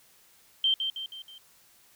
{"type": "tone with echo", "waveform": "sine", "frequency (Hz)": 3136, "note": "G7", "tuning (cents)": 0, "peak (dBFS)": -21, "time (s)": [0.64, 0.74], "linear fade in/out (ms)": 2, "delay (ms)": 160, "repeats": 4, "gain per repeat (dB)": -6, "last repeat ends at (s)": 1.38, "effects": ["white hiss -60 dBFS RMS until 1.95 s"]}